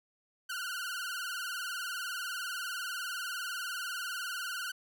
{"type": "tone with vibrato", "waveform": "sawtooth", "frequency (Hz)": 1456, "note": "F#6", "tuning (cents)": -28, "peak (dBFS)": -32, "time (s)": [0.49, 4.72], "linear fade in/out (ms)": 10, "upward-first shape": "sine", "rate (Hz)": 20, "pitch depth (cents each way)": 100, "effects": []}